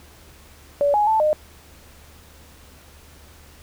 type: tone with pitch steps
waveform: sine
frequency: 573 / 835 / 878 / 610 Hz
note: D5 / G#5 / A5 / D#5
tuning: -43 / +9 / -4 / -34 cents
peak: -15 dBFS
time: 0.81-1.33 s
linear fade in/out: 0 ms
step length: 130 ms
effects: added 74 Hz sine -49 dBFS peak until 3.62 s + pink hiss -49 dBFS RMS until 3.62 s